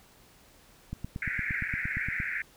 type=click train; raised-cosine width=5 ms; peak=-22 dBFS; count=12; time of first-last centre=0.93-2.202 s; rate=8.65 Hz
type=band-pass noise; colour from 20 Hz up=white; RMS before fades=-33 dBFS; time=1.22-2.42 s; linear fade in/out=2 ms; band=1500 to 2300 Hz; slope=96 dB/octave
effects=pink hiss -58 dBFS RMS until 2.56 s